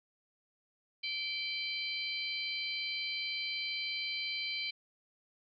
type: harmonic tone with a mistuned harmonic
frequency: 777 Hz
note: G5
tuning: 16 cents flat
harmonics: 3 / 4 / 5 / 6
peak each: -38 / -41 / -40 / -43 dBFS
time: 1.03-4.71 s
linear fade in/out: 10 ms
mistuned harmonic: 5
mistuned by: +79 cents
effects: none